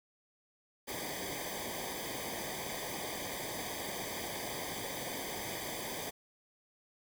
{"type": "noise with comb filter", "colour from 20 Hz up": "pink", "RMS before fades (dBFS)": -40, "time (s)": [0.87, 6.11], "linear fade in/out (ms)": 20, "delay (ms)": 0.73, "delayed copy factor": -0.95, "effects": []}